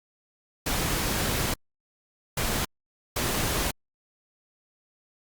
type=noise bursts at uneven times; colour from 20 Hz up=pink; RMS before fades=-27 dBFS; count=3; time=0.66-1.54 / 2.37-2.65 / 3.16-3.71 s; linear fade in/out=5 ms; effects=Opus 48 kbps